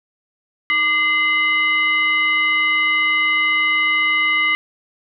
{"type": "tone with frequency modulation", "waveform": "sine", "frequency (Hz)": 2062, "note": "C7", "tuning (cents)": -26, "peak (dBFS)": -14, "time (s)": [0.7, 4.55], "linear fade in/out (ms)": 0, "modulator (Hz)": 874, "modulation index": 0.71, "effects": []}